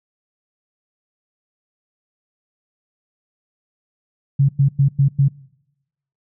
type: tone bursts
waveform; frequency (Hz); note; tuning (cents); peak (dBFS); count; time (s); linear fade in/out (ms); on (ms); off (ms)
sine; 138.59; C#3; 0; -10; 5; 4.39-5.285; 10; 99; 100
effects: noise-tail reverb RT60 0.9 s tail -23 dB re dry